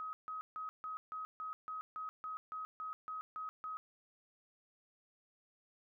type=tone bursts; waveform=sine; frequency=1267 Hz; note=D#6; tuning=31 cents sharp; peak=-40 dBFS; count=14; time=0-3.77 s; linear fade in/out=0 ms; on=130 ms; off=150 ms; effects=none

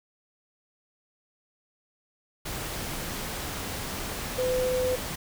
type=tone in noise; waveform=sine; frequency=507 Hz; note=B4; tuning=45 cents sharp; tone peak=-24 dBFS; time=4.38-4.96 s; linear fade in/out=10 ms; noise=pink; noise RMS=-34 dBFS; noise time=2.45-5.16 s; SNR=+7 dB; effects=none

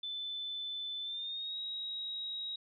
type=tone with pitch glide; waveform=sine; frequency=3516 to 3812 Hz; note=A7 to A#7; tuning=-2 to +38 cents; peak=-37 dBFS; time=0.03-2.56 s; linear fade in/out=5 ms; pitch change=+140 cents; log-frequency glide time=1.02-1.58 s; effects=none

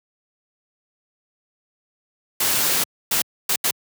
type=noise bursts at uneven times; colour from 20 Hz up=white; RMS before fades=-20 dBFS; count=4; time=2.4-2.84 / 3.11-3.22 / 3.49-3.56 / 3.64-3.71 s; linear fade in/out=5 ms; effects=high-pass 100 Hz 12 dB/octave

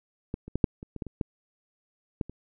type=clicks; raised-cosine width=3 ms; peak=-18 / -28 / -14 / -6 / -27 / -24 / -19 / -25 / -15 / -15 / -27 dBFS; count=11; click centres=0.341 / 0.48 / 0.556 / 0.642 / 0.829 / 0.963 / 1.022 / 1.067 / 1.212 / 2.212 / 2.296 s; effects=none

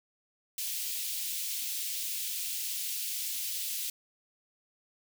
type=high-pass noise; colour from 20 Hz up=white; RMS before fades=-35 dBFS; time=0.58-3.9 s; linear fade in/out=2 ms; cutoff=2600 Hz; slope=24 dB/octave; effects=none

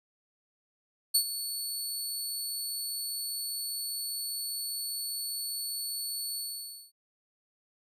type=tone with ADSR envelope; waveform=15% pulse; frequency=4435 Hz; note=C#8; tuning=in tune; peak=-13 dBFS; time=1.14-6.92 s; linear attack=13 ms; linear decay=79 ms; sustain=-13 dB; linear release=560 ms; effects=resampled to 32000 Hz

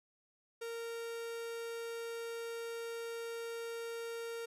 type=tone; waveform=45% pulse; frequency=462.6 Hz; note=A#4; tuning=13 cents flat; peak=-40 dBFS; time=0.61-4.46 s; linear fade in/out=10 ms; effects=resampled to 32000 Hz

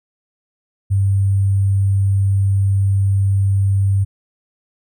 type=tone with sample-and-hold; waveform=sine; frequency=98 Hz; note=G2; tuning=in tune; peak=-12 dBFS; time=0.9-4.05 s; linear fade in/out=20 ms; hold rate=8820 Hz; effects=none

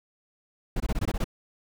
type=noise bursts; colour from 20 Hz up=brown; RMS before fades=-26 dBFS; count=8; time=0.76-1.243 s; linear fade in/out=5 ms; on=42 ms; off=21 ms; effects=none

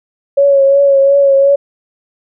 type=tone with vibrato; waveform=sine; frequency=554.4 Hz; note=C#5; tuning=in tune; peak=-5 dBFS; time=0.37-1.56 s; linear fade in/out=10 ms; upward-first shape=triangle; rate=2.8 Hz; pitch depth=34 cents each way; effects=none

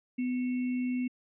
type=tone with sample-and-hold; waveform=sine; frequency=250 Hz; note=B3; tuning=21 cents sharp; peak=-28 dBFS; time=0.18-1.08 s; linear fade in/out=10 ms; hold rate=2450 Hz; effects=resampled to 8000 Hz

